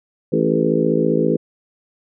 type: harmonic tone with a mistuned harmonic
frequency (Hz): 55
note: A1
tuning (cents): 0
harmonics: 3 / 4 / 5 / 6 / 7 / 8 / 9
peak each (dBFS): -22 / -22 / -22 / -22 / -22 / -22 / -22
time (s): 0.32-1.37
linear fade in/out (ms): 10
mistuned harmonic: 7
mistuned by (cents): +42
effects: none